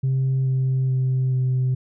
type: tone with pitch steps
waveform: sine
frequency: 132.5 / 131.21 / 129.92 / 128.65 Hz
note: C3 / C3 / C3 / C3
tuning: +22 / +5 / -12 / -29 cents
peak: -16 dBFS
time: 0.03-1.75 s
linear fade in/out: 10 ms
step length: 430 ms
effects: tanh soft clip ceiling -16 dBFS